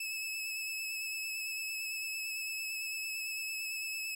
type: tone with vibrato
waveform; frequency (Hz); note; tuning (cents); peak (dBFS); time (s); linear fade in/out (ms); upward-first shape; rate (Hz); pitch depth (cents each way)
sawtooth; 2600; E7; -24; -33; 0-4.15; 5; sine; 8.9; 21
effects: none